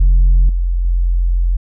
sine tone with level steps, 43.65 Hz, F1, in tune, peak -4 / -12 / -10 dBFS, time 0-1.57 s, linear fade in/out 10 ms, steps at 0.49 / 0.85 s, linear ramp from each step 2 ms, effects tanh soft clip ceiling -5 dBFS

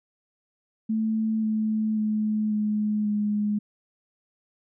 sine tone with pitch steps, 220 / 217.1 / 214.2 / 211.4 / 208.6 Hz, A3 / A3 / A3 / G#3 / G#3, 0 / -23 / -46 / +31 / +8 cents, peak -22 dBFS, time 0.89-3.59 s, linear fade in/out 10 ms, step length 540 ms, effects none

